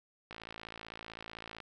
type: click train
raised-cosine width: 0.3 ms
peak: -28 dBFS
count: 73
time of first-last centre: 0.31-1.603 s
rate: 55.7 Hz
effects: none